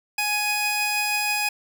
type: tone pair together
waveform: sawtooth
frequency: 835.4 / 2500 Hz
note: G#5 / D#7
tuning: +10 / +8 cents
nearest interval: octave + perfect fifth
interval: 1898 cents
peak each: -23 / -20 dBFS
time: 0.18-1.49 s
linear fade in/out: 5 ms
effects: 9-bit